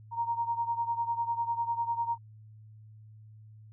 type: beating tone pair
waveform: sine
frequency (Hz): 930 / 940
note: A#5 / A#5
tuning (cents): -4 / +14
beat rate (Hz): 10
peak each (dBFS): -30 / -34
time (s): 0.11-2.18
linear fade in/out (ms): 50
effects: added 108 Hz sine -49 dBFS peak until 3.72 s